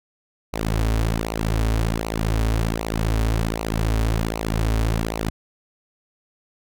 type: tone with flanger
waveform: sawtooth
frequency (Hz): 55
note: A1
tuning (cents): 0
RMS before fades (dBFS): -22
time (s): 0.53-5.3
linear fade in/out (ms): 5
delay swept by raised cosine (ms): 0.58 to 5.98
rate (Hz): 1.3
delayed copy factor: -0.75
effects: none